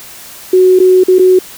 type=tone with dropouts; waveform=sine; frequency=370 Hz; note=F#4; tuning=in tune; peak=-3 dBFS; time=0.53-1.39 s; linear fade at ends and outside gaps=5 ms; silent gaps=0.791-0.8 / 1.037-1.082 / 1.186-1.193 s; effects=white hiss -32 dBFS RMS until 1.57 s